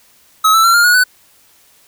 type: tone with pitch steps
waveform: square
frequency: 1281 / 1321.6 / 1363.5 / 1406.7 / 1451.2 / 1497.2 Hz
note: E6 / E6 / F6 / F6 / F#6 / F#6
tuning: -50 / +4 / -42 / +12 / -34 / +20 cents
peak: -8 dBFS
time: 0.44-1.04 s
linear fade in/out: 10 ms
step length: 100 ms
effects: white hiss -50 dBFS RMS until 1.87 s